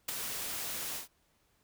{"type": "noise with ADSR envelope", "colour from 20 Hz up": "white", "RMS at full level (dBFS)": -32, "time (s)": [0.08, 1.08], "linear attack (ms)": 8, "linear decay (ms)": 12, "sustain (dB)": -6, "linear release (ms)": 130, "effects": ["pink hiss -72 dBFS RMS until 1.63 s"]}